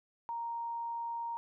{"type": "tone", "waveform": "sine", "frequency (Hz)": 932.3, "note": "A#5", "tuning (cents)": 0, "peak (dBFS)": -35, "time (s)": [0.29, 1.37], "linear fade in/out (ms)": 0, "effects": []}